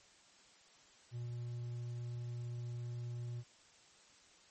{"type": "tone", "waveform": "triangle", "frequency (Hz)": 120.1, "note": "B2", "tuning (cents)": -48, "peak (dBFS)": -38, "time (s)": [1.11, 3.44], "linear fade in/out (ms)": 50, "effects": ["white hiss -64 dBFS RMS until 4.5 s", "MP3 32 kbps"]}